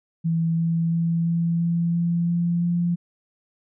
sine tone with pitch steps, 164.81 / 165.96 / 167.11 / 168.27 / 169.44 / 170.62 / 171.81 / 173 Hz, E3 / E3 / E3 / E3 / E3 / F3 / F3 / F3, 0 / +12 / +24 / +36 / +48 / -40 / -28 / -16 cents, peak -19 dBFS, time 0.24-2.96 s, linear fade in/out 20 ms, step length 340 ms, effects none

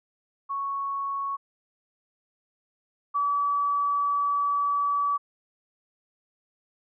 sine tone pair in turn, 1108.7 / 1146.5 Hz, C#6 / D6, 0 / -42 cents, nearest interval minor second, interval 58 cents, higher second, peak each -27 / -22 dBFS, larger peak second, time 0.49-1.37 / 3.14-5.18 s, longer second, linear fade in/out 20 ms, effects none

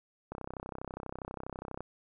click train, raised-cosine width 1 ms, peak -25 dBFS, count 49, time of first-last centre 0.32-1.806 s, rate 32.3 Hz, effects none

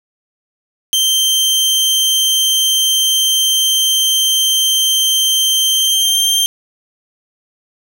sawtooth tone with pitch glide, 3136 to 3161 Hz, G7 to G7, 0 to +14 cents, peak -8 dBFS, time 0.93-6.46 s, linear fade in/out 0 ms, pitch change +14 cents, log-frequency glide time 5.7-6.19 s, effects none

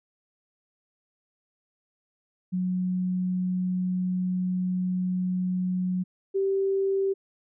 sine tone pair in turn, 182.9 / 389.3 Hz, F#3 / G4, -20 / -12 cents, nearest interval octave + minor second, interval 1308 cents, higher second, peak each -24 / -22 dBFS, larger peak second, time 2.52-6.04 / 6.34-7.14 s, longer first, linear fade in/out 20 ms, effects none

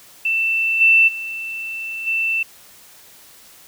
sine tone with level steps, 2670 Hz, E7, 22 cents sharp, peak -16 / -9 / -25 / -17 dBFS, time 0.25-2.43 s, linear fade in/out 5 ms, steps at 0.8 / 1.07 / 2.06 s, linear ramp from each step 20 ms, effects white hiss -46 dBFS RMS until 3.67 s

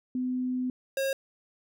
sine / square tone pair in turn, 253.1 / 541 Hz, B3 / C#5, +43 / -42 cents, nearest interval octave + minor second, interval 1315 cents, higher second, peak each -27 dBFS, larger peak neither, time 0.15-0.7 / 0.97-1.13 s, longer first, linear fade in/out 2 ms, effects none

